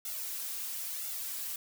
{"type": "noise with flanger", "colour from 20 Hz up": "blue", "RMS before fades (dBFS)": -38, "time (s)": [0.05, 1.56], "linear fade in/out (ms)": 2, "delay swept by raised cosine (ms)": [1.4, 4.3], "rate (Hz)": 0.98, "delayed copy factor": 1, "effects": []}